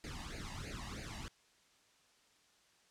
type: noise with flanger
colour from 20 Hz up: pink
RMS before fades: -45 dBFS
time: 0.04-1.28 s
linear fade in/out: 0 ms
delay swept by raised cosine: 0.44 to 1.08 ms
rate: 3.1 Hz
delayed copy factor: +0.9
effects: white hiss -69 dBFS RMS until 2.9 s + low-pass 7000 Hz 12 dB/octave